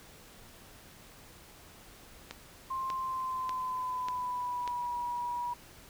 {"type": "click train", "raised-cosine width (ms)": 0.2, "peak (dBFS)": -22, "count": 5, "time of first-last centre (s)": [2.31, 4.677], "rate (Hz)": 1.69}
{"type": "tone with pitch glide", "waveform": "sine", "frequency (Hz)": [1054, 966.5], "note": ["C6", "B5"], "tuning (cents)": [12, -38], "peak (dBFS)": -32, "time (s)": [2.7, 5.54], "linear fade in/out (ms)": 10, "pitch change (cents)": -150, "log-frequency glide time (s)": [2.88, 4.94]}
{"effects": ["pink hiss -54 dBFS RMS until 5.89 s"]}